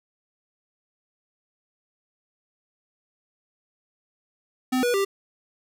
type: tone with pitch steps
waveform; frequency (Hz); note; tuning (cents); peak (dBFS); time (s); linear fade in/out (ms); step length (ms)
square; 255.9 / 485.5 / 394.2; C4 / B4 / G4; -38 / -30 / +10; -21; 4.72-5.05; 10; 110
effects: none